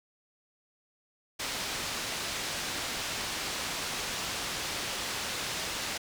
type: low-pass noise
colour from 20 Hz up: white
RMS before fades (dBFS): -35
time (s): 1.39-5.98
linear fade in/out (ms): 10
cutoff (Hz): 5500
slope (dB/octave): 12
effects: none